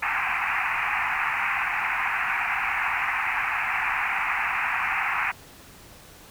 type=band-pass noise; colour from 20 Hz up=white; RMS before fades=-26 dBFS; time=0.02-5.32 s; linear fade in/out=10 ms; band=740 to 2600 Hz; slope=96 dB/octave; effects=pink hiss -48 dBFS RMS until 6.3 s